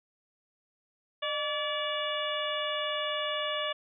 harmonic tone with a mistuned harmonic, 576 Hz, D5, 34 cents flat, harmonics 1 / 2 / 3 / 4 / 5 / 6, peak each -34 / -36 / -39 / -41 / -36 / -37 dBFS, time 1.22-3.73 s, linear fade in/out 10 ms, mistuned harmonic 1, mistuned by +87 cents, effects none

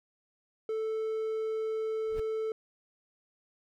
triangle tone, 440 Hz, A4, in tune, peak -28 dBFS, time 0.69-2.52 s, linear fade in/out 2 ms
brown noise with exponential growth, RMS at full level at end -35 dBFS, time 2.05-2.2 s, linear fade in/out 5 ms, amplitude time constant 31 ms
effects none

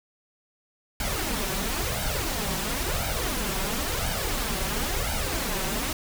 pink noise with flanger, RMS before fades -28 dBFS, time 1-5.93 s, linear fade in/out 2 ms, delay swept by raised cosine 1.3 to 5.3 ms, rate 0.97 Hz, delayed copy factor +0.7, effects none

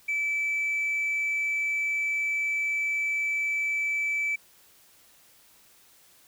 sine tone, 2312 Hz, D7, 28 cents flat, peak -23 dBFS, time 0.08-4.36 s, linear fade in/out 10 ms, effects tanh soft clip ceiling -23 dBFS + white hiss -58 dBFS RMS until 6.27 s

